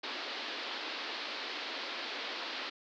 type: band-pass noise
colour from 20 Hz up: white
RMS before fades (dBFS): -40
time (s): 0.03-2.7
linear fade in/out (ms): 10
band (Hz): 250 to 4600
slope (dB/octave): 48
effects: none